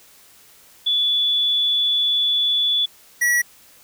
sine / square tone pair in turn, 3443 / 1932.3 Hz, A7 / B6, -38 / -38 cents, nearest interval minor seventh, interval 1000 cents, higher first, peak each -16 dBFS, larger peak neither, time 0.86-2.86 / 3.21-3.42 s, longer first, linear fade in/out 10 ms, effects white hiss -50 dBFS RMS until 3.83 s

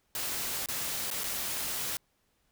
white noise with dropouts, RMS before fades -34 dBFS, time 0.15-1.97 s, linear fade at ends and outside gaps 1 ms, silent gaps 0.66-0.686 / 1.103-1.112 / 1.236-1.24 s, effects pink hiss -73 dBFS RMS until 2.51 s

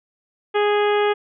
harmonic tone, 414.3 Hz, G#4, 4 cents flat, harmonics 1 / 2 / 3 / 4 / 5 / 6 / 7 / 8, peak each -17 / -23 / -27 / -29 / -31 / -33 / -34 / -35 dBFS, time 0.54-1.14 s, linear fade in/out 20 ms, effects none

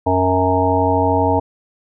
harmonic tone, 92.5 Hz, F#2, in tune, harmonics 1 / 3 / 5 / 7 / 9 / 10, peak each -20 / -20 / -20 / -20 / -20 / -20 dBFS, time 0.06-1.4 s, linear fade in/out 10 ms, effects none

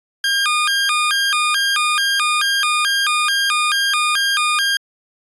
20% pulse tone with vibrato, 1400 Hz, F6, 4 cents sharp, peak -10 dBFS, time 0.24-4.77 s, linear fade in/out 2 ms, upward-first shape square, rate 2.3 Hz, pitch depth 240 cents each way, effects resampled to 24000 Hz

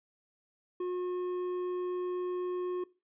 triangle tone with hard clipping, 360.8 Hz, F#4, 44 cents flat, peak -33 dBFS, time 0.8-2.84 s, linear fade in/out 5 ms, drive 9 dB, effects noise-tail reverb RT60 0.3 s tail -20 dB re dry + resampled to 8000 Hz

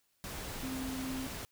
sine tone in noise, 261.6 Hz, C4, in tune, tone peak -37 dBFS, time 0.63-1.27 s, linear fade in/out 0 ms, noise pink, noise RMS -42 dBFS, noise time 0.24-1.45 s, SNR +2 dB, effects white hiss -75 dBFS RMS until 1.51 s

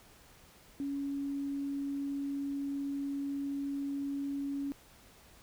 sine tone, 279.9 Hz, C#4, 17 cents sharp, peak -33 dBFS, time 0.8-4.72 s, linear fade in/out 0 ms, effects pink hiss -59 dBFS RMS until 5.42 s

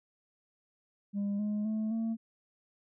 sine tone with pitch steps, 201.8 / 209.4 / 217.3 / 225.5 Hz, G#3 / G#3 / A3 / A3, -49 / +15 / -21 / +43 cents, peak -27 dBFS, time 1.13-2.17 s, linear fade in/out 50 ms, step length 260 ms, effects tanh soft clip ceiling -29 dBFS

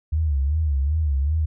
sine tone with vibrato, 73.5 Hz, D2, 2 cents sharp, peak -18 dBFS, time 0.12-1.46 s, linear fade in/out 10 ms, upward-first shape sine, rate 2.6 Hz, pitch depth 150 cents each way, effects none

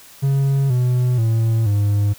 triangle tone with pitch steps, 137.5 / 124.64 / 112.98 / 102.42 Hz, C#3 / B2 / A2 / G#2, -14 / +16 / +46 / -24 cents, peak -12 dBFS, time 0.22-2.14 s, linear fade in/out 20 ms, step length 480 ms, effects white hiss -44 dBFS RMS until 2.18 s

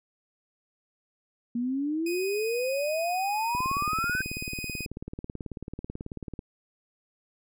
sine exponential sweep, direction up, 233.1 to 1562 Hz, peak -26 dBFS, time 1.55-4.22 s, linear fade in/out 5 ms
sawtooth tone, 2499 Hz, D#7, 7 cents sharp, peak -31 dBFS, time 2.06-4.86 s, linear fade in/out 5 ms
click train, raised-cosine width 3 ms, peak -23 dBFS, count 53, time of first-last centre 3.55-6.392 s, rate 18.3 Hz
effects none

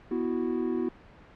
triangle chord, B suspended fourth, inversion none, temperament equal, 246.9 / 329.6 / 370 Hz, B3 / E4 / F#4, 0 / 0 / 0 cents, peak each -29 dBFS, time 0.11-0.89 s, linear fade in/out 5 ms, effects pink hiss -52 dBFS RMS until 1.35 s + low-pass 2000 Hz 12 dB/octave

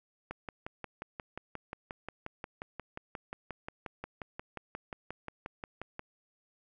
click train, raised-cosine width 0.5 ms, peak -24 dBFS, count 33, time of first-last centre 0.31-5.994 s, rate 5.63 Hz, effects none

